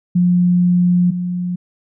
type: tone pair in turn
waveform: sine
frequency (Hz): 177.7 / 178.37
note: F3 / F3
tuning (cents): +30 / +37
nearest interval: unison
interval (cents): 7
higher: second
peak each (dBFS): -10 / -18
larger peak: first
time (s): 0.15-1.11 / 1.11-1.56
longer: first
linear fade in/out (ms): 10
effects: none